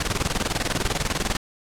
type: noise with tremolo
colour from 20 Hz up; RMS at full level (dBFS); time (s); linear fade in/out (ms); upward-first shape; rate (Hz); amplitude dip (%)
pink; -22; 0-1.37; 5; square; 20; 75
effects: low-pass 9000 Hz 12 dB/octave